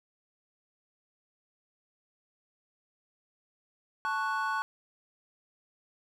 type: chord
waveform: triangle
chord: F# minor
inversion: first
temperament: equal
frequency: 880 / 1108.7 / 1480 Hz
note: A5 / C#6 / F#6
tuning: 0 / 0 / 0 cents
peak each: -32 / -31 / -31 dBFS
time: 4.05-4.62 s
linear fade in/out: 0 ms
effects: none